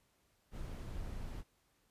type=noise; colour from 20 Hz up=brown; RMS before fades=-43 dBFS; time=0.51-1.44 s; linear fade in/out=50 ms; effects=pink hiss -75 dBFS RMS until 1.9 s + resampled to 32000 Hz